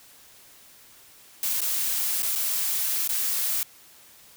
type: noise with dropouts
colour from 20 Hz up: blue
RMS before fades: -26 dBFS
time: 1.43-3.63 s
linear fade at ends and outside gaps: 1 ms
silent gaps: 1.606-1.616 / 2.222-2.229 / 2.353-2.358 / 3.076-3.091 s
effects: white hiss -52 dBFS RMS until 4.36 s

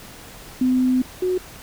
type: tone pair in turn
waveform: sine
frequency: 255 / 366.7 Hz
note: C4 / F#4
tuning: -44 / -15 cents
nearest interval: tritone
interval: 629 cents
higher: second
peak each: -15 / -18 dBFS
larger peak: first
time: 0.61-1.02 / 1.22-1.38 s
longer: first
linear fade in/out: 5 ms
effects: pink hiss -41 dBFS RMS until 1.62 s

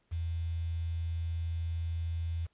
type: tone with quantisation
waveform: sine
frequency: 83.3 Hz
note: E2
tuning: 19 cents sharp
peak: -31 dBFS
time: 0.11-2.47 s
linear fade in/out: 20 ms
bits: 9
effects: pink hiss -74 dBFS RMS until 2.53 s + resampled to 8000 Hz

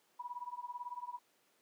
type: tone with tremolo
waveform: sine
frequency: 975 Hz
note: B5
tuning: 23 cents flat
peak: -37 dBFS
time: 0.19-1.19 s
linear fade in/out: 10 ms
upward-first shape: triangle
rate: 18 Hz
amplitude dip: 100%
effects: pink hiss -72 dBFS RMS until 1.61 s + high-pass 300 Hz 12 dB/octave

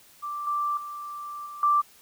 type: tone with level steps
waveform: sine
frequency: 1174.7 Hz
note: D6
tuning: in tune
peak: -30 / -24 / -34 / -37 / -18 dBFS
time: 0.22-1.82 s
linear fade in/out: 20 ms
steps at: 0.47 / 0.77 / 1.46 / 1.63 s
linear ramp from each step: 2 ms
effects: white hiss -55 dBFS RMS until 2.01 s

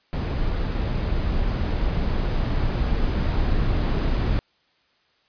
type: noise with level ramp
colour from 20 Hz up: brown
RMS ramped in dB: -24 to -21 dBFS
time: 0.13-4.39 s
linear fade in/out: 0 ms
effects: white hiss -64 dBFS RMS until 5.28 s + resampled to 11025 Hz

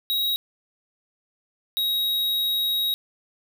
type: tone pair in turn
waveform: square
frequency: 3819 / 3804 Hz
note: A#7 / A#7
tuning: +41 / +34 cents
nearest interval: unison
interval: 7 cents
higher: first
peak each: -22 dBFS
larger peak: neither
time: 0.1-0.36 / 1.77-2.94 s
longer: second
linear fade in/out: 0 ms
effects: none

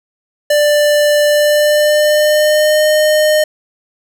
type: tone with pitch glide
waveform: square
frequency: 591 to 611.8 Hz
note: D5 to D#5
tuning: +11 to -29 cents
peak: -9 dBFS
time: 0.5-3.44 s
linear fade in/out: 5 ms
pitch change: +60 cents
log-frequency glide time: 1.27-2.84 s
effects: none

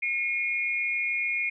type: tone pair together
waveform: sine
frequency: 2159 / 2432 Hz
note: C#7 / D#7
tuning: -46 / -40 cents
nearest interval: major second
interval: 206 cents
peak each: -28 / -28 dBFS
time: 0.02-1.5 s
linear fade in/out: 10 ms
effects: none

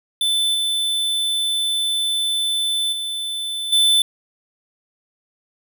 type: tone with level steps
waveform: square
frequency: 3520 Hz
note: A7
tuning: in tune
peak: -17 / -19 / -24 / -13 dBFS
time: 0.21-4.02 s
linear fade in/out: 2 ms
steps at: 0.54 / 2.92 / 3.72 s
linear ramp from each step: 10 ms
effects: none

